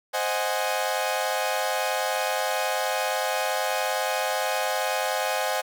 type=chord; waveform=sawtooth; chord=Ab dominant seventh; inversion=first; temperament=equal; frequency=523.3 / 622.3 / 740 / 830.6 Hz; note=C5 / Eb5 / Gb5 / Ab5; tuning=0 / 0 / 0 / 0 cents; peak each=-26 dBFS; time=0.13-5.62 s; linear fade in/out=20 ms; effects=none